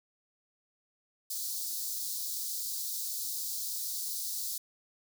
white high-pass noise, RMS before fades -36 dBFS, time 1.3-4.58 s, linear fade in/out 5 ms, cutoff 4000 Hz, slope 48 dB/octave, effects none

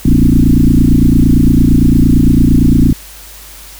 sine tone with frequency modulation, 147.7 Hz, D3, 10 cents sharp, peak -4 dBFS, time 0.05-2.93 s, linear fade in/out 5 ms, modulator 28.8 Hz, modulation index 5.1, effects added 50 Hz sine -36 dBFS peak until 3.79 s + white hiss -34 dBFS RMS until 3.79 s

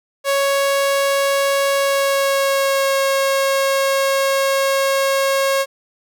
sawtooth tone with pitch glide, 554.4 to 544.9 Hz, C#5 to C#5, 0 to -30 cents, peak -11 dBFS, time 0.24-5.66 s, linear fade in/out 50 ms, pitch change -30 cents, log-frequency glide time 1.75-2.99 s, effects none

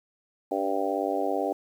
harmonic tone with a mistuned harmonic, 98 Hz, G2, in tune, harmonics 3 / 4 / 5 / 6 / 7 / 8, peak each -32 / -32 / -32 / -32 / -32 / -32 dBFS, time 0.51-1.53 s, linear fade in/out 5 ms, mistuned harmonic 3, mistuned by -22 cents, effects 9-bit

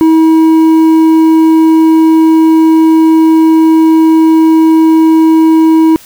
sine tone with hard clipping, 321 Hz, E4, 46 cents flat, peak -4 dBFS, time 0.01-5.96 s, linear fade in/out 0 ms, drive 5 dB, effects white hiss -36 dBFS RMS until 6.05 s

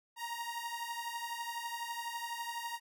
sawtooth beating tone pair, 932.3 / 944.3 Hz, A#5 / A#5, 0 / +22 cents, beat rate 12 Hz, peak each -37 / -38 dBFS, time 0.16-2.8 s, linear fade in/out 50 ms, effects none

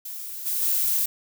violet noise with level steps, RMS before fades -35 / -26 / -23 dBFS, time 0.05-1.06 s, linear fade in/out 5 ms, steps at 0.45 / 0.61 s, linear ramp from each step 20 ms, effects none

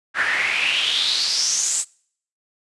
pink noise with band-pass filter sweep, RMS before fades -21 dBFS, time 0.14-1.85 s, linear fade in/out 50 ms, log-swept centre 1600 to 8100 Hz, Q 5.7, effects noise-tail reverb RT60 0.6 s tail -26 dB re dry + resampled to 24000 Hz

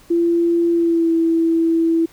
sine tone with pitch glide, 340 to 329.6 Hz, F4 to E4, -46 to 0 cents, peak -13 dBFS, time 0.1-2.06 s, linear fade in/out 10 ms, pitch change -54 cents, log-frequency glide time 0.72-1.12 s, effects pink hiss -49 dBFS RMS until 2.12 s

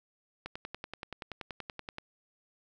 click train, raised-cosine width 0.3 ms, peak -23 dBFS, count 17, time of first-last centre 0.46-1.984 s, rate 10.5 Hz, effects none

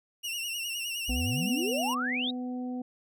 sawtooth tone with vibrato, 2794 Hz, F7, in tune, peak -29 dBFS, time 0.23-1.95 s, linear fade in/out 20 ms, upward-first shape sine, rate 9.7 Hz, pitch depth 73 cents each way
sine exponential sweep, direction up, 51.7 to 3926 Hz, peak -29 dBFS, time 1.08-2.31 s, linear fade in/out 10 ms
harmonic tone, 249.9 Hz, B3, 21 cents sharp, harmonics 1 / 2 / 3, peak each -32 / -44 / -45 dBFS, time 1.09-2.82 s, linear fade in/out 5 ms
effects none

